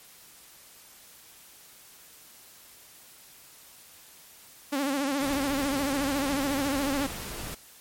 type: tone with vibrato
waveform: sawtooth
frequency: 277.6 Hz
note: C#4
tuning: 3 cents sharp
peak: -22 dBFS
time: 4.72-7.07 s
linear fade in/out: 10 ms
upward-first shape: sine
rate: 14 Hz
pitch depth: 87 cents each way
type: noise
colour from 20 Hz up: pink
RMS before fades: -37 dBFS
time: 5.2-7.55 s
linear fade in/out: 10 ms
effects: white hiss -52 dBFS RMS until 7.8 s + MP3 64 kbps